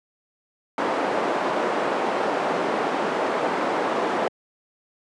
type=band-pass noise; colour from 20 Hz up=white; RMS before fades=-24 dBFS; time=0.78-4.28 s; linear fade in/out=2 ms; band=290 to 820 Hz; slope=12 dB/octave; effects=high-pass 150 Hz 12 dB/octave + resampled to 22050 Hz